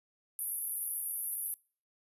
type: band-pass noise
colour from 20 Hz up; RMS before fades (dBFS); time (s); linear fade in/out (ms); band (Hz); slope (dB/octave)
pink; -37; 0.39-1.54; 0; 10000 to 13000; 96
effects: noise-tail reverb RT60 0.4 s tail -24 dB re dry + resampled to 32000 Hz